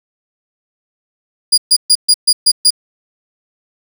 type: tone bursts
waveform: 30% pulse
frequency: 4857 Hz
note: D#8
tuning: 43 cents flat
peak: -3 dBFS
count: 7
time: 1.52-2.706 s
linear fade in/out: 10 ms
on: 58 ms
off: 130 ms
effects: 7-bit